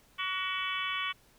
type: harmonic tone with a mistuned harmonic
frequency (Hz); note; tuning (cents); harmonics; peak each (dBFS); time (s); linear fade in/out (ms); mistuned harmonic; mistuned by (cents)
377.1; F#4; +33; 3 / 4 / 5 / 6 / 7 / 8 / 9; -36 / -41 / -41 / -37 / -41 / -38 / -41; 0.18-1.13; 20; 4; -43
effects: pink hiss -63 dBFS RMS until 1.38 s